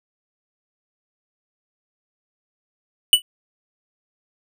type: tone with exponential decay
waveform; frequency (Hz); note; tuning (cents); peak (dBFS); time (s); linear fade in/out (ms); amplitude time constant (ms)
square; 2964; F#7; +2; -4; 3.13-3.22; 1; 18
effects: none